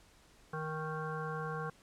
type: harmonic tone with a mistuned harmonic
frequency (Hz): 156.6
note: D#3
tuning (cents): +11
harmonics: 1 / 3 / 5 / 7 / 9 / 10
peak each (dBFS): -40 / -42 / -46 / -43 / -46 / -47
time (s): 0.53-1.7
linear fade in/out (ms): 5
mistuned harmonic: 9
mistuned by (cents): -28
effects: pink hiss -63 dBFS RMS until 1.82 s + low-pass 10000 Hz 12 dB/octave